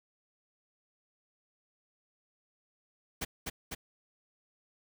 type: noise with echo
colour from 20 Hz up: pink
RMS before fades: -35 dBFS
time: 3.21-3.25 s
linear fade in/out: 10 ms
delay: 250 ms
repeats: 2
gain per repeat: -2 dB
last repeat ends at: 3.75 s
effects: none